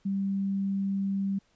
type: tone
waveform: sine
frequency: 196 Hz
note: G3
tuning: in tune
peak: -26 dBFS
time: 0.05-1.39 s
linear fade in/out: 10 ms
effects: pink hiss -68 dBFS RMS until 1.55 s + resampled to 16000 Hz